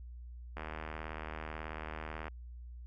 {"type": "click train", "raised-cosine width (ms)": 0.5, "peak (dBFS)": -26, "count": 135, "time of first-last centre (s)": [0.57, 2.281], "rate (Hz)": 78.3, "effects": ["added 60 Hz sine -45 dBFS peak until 2.86 s"]}